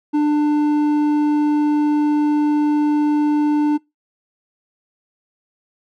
sine tone with hard clipping, 297.4 Hz, D4, 22 cents sharp, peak -15 dBFS, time 0.13-3.78 s, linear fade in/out 20 ms, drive 6 dB, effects noise-tail reverb RT60 0.2 s tail -24 dB re dry

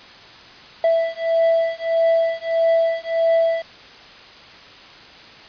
triangle beating tone pair, 660 / 661.6 Hz, E5 / E5, +2 / +6 cents, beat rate 1.6 Hz, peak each -17 dBFS, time 0.84-3.62 s, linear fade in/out 2 ms, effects white hiss -42 dBFS RMS until 5.48 s + resampled to 11025 Hz

